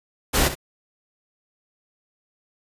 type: noise with echo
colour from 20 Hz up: pink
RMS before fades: -19 dBFS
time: 0.33-0.49 s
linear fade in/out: 20 ms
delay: 64 ms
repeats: 1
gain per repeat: -11 dB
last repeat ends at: 0.554 s
effects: resampled to 32000 Hz